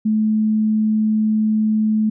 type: tone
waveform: sine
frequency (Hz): 216.2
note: A3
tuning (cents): -30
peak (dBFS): -14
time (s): 0.05-2.1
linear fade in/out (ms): 10
effects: none